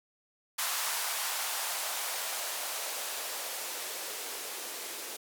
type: noise with band-pass filter sweep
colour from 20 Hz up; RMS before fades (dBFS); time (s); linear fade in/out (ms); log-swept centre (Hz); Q
violet; -36; 0.58-5.17; 10; 940 to 360; 1.7
effects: none